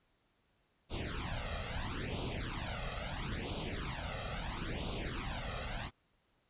pink noise with flanger, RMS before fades -39 dBFS, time 0.89-5.91 s, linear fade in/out 50 ms, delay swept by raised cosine 0.27 to 1.57 ms, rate 0.75 Hz, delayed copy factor +0.95, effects pink hiss -75 dBFS RMS until 6.49 s + resampled to 8000 Hz

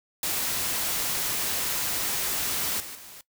white noise with level steps, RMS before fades -28 / -39 / -45 dBFS, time 0.23-3.21 s, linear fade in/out 2 ms, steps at 2.8 / 2.95 s, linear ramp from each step 2 ms, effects noise-tail reverb RT60 0.1 s tail -19 dB re dry

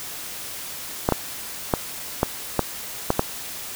clicks, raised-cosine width 1 ms, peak -3 dBFS, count 7, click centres 1.089 / 1.123 / 1.738 / 2.231 / 2.593 / 3.104 / 3.194 s, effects white hiss -34 dBFS RMS until 3.75 s

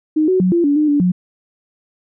sine tone with pitch steps, 309.4 / 372.2 / 183.9 / 342.5 / 286.8 / 302.7 / 289.8 / 180.4 Hz, D#4 / F#4 / F#3 / F4 / D4 / D#4 / D4 / F#3, -10 / +10 / -10 / -34 / -41 / -48 / -23 / -44 cents, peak -11 dBFS, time 0.16-1.12 s, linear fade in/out 10 ms, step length 120 ms, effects none

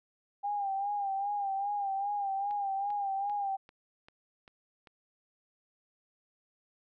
sine tone with vibrato, 800 Hz, G5, 35 cents sharp, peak -30 dBFS, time 0.43-3.57 s, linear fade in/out 20 ms, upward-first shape sine, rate 2.5 Hz, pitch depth 55 cents each way
click train, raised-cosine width 0.3 ms, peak -37 dBFS, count 7, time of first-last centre 2.51-4.872 s, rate 2.54 Hz
effects none

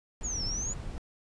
brown noise, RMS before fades -37 dBFS, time 0.21-0.98 s, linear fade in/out 0 ms
sine exponential two-way sweep, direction down then up, 7040 to 5210 to 7040 Hz, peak -32 dBFS, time 0.23-0.74 s, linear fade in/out 20 ms, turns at 0.44 s
effects resampled to 22050 Hz

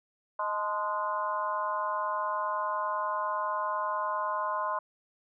harmonic tone with a mistuned harmonic, 207.7 Hz, G#3, in tune, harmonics 3 / 4 / 5 / 6 / 7, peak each -36 / -38 / -30 / -40 / -41 dBFS, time 0.39-4.79 s, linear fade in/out 5 ms, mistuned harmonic 4, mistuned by +77 cents, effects none

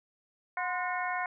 harmonic tone with a mistuned harmonic, 363.5 Hz, F#4, 31 cents flat, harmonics 2 / 3 / 4 / 5 / 6, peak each -34 / -36 / -37 / -38 / -39 dBFS, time 0.57-1.26 s, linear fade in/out 2 ms, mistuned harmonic 3, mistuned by -85 cents, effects none

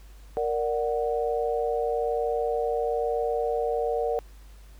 sine chord, Bb augmented, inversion none, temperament equal, 466.2 / 587.3 / 740 Hz, Bb4 / D5 / F#5, 0 / 0 / 0 cents, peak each -26 / -30 / -30 dBFS, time 0.37-4.19 s, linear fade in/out 0 ms, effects added 50 Hz sine -45 dBFS peak until 4.79 s + pink hiss -58 dBFS RMS until 4.79 s

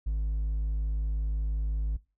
sine tone with hard clipping, 52.8 Hz, G#1, 29 cents sharp, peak -27 dBFS, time 0.06-1.97 s, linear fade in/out 10 ms, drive 2 dB, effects noise-tail reverb RT60 0.3 s tail -22 dB re dry

